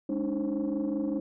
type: tone cluster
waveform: sine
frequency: 208.8 / 283.6 / 308.7 / 531 Hz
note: G#3 / C#4 / D#4 / C5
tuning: +10 / +40 / -14 / +25 cents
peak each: -33 / -30 / -30 / -36 dBFS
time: 0.09-1.2 s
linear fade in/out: 5 ms
effects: tanh soft clip ceiling -22 dBFS